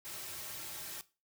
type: noise with comb filter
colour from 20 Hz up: white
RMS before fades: -44 dBFS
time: 0.05-1.01 s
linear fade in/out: 0 ms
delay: 4.1 ms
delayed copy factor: -0.6
effects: noise-tail reverb RT60 0.3 s tail -17 dB re dry